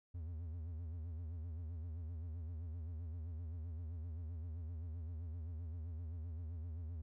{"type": "tone with vibrato", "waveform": "triangle", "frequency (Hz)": 82.41, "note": "E2", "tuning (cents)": 0, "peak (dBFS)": -40, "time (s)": [0.14, 7.02], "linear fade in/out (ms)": 10, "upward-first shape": "sine", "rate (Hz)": 7.7, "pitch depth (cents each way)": 120, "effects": []}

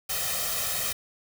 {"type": "noise with comb filter", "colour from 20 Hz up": "white", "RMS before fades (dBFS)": -29, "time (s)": [0.09, 0.93], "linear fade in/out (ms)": 10, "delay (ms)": 1.6, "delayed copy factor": 0.95, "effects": []}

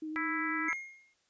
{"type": "tone with vibrato", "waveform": "sine", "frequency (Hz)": 311.1, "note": "D#4", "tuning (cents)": 0, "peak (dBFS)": -36, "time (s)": [0.02, 0.69], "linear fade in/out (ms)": 5, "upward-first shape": "sine", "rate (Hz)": 10, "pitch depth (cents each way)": 17}
{"type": "harmonic tone", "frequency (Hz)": 330, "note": "E4", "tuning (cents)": 2, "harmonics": [3, 4, 5, 6, 7], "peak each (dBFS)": [-44, -37, -39, -35, -42], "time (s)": [0.16, 0.73], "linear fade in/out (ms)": 0}
{"type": "tone with exponential decay", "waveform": "triangle", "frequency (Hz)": 2140, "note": "C7", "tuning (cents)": 38, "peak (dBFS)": -28, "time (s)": [0.68, 1.14], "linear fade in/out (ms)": 5, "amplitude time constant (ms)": 98}
{"effects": ["white hiss -73 dBFS RMS until 1.29 s", "resampled to 16000 Hz"]}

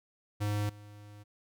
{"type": "tone with level steps", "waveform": "square", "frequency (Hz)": 103.83, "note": "G#2", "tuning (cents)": 0, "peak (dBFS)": [-30, -49], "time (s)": [0.4, 1.24], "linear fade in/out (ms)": 20, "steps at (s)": 0.69, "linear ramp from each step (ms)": 5, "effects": []}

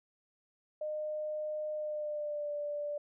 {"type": "tone with pitch glide", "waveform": "sine", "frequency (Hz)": [610, 586.8], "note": ["D#5", "D5"], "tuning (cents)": [-34, -2], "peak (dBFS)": -34, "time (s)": [0.81, 2.98], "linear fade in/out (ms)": 5, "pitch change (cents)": -68, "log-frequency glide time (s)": [1.73, 2.52], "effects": []}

